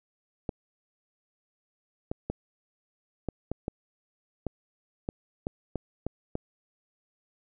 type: clicks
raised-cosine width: 2 ms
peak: -17 dBFS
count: 12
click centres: 0.492 / 2.115 / 2.3 / 3.287 / 3.516 / 3.681 / 4.467 / 5.089 / 5.469 / 5.757 / 6.066 / 6.354 s
effects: none